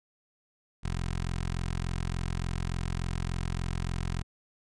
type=tone with notch filter; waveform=15% pulse; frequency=43.45 Hz; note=F1; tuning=8 cents flat; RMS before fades=-32 dBFS; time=0.83-4.23 s; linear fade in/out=20 ms; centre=510 Hz; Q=1; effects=resampled to 22050 Hz